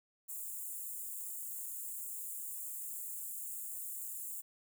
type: high-pass noise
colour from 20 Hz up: white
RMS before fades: -43 dBFS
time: 0.28-4.42 s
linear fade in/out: 20 ms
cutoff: 7000 Hz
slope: 96 dB/octave
effects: none